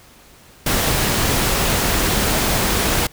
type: noise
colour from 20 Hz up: pink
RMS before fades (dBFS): -18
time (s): 0.66-3.07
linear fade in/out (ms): 5
effects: pink hiss -47 dBFS RMS until 3.12 s